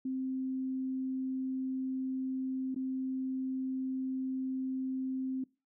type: tone with dropouts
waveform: sine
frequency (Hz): 261.6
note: C4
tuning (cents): 0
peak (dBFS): -32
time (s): 0.05-5.44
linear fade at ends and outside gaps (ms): 5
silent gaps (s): 2.746-2.76
effects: noise-tail reverb RT60 0.3 s tail -23 dB re dry